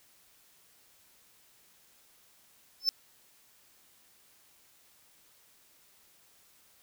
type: tone with exponential growth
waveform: triangle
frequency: 5274 Hz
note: E8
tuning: in tune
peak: -18 dBFS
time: 2.8-2.89 s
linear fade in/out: 0 ms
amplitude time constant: 18 ms
effects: white hiss -63 dBFS RMS until 6.82 s